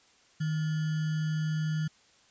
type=tone with sample-and-hold; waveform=sine; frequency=155.6 Hz; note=D#3; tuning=in tune; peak=-27 dBFS; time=0.4-1.88 s; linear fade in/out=10 ms; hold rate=1575 Hz; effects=white hiss -62 dBFS RMS until 2.3 s + resampled to 16000 Hz